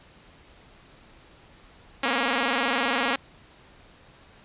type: tone with vibrato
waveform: 5% pulse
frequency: 254.5 Hz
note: C4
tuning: 48 cents flat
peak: -11 dBFS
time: 2.03-3.16 s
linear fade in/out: 5 ms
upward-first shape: square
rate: 20 Hz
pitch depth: 130 cents each way
effects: pink hiss -53 dBFS RMS until 4.44 s + resampled to 8000 Hz